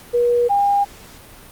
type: tone pair in turn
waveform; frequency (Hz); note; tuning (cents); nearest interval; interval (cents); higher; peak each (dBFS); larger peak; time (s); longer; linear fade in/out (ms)
sine; 480.9 / 806.2; B4 / G5; -46 / +48; major sixth; 894; second; -13; neither; 0.13-0.49 / 0.49-0.85; neither; 20
effects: pink hiss -42 dBFS RMS until 1.51 s + Opus 48 kbps